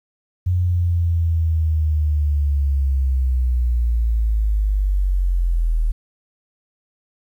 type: linear sweep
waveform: sine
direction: down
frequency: 90.7 to 38.89 Hz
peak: -15 dBFS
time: 0.46-5.92 s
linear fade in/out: 10 ms
effects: 9-bit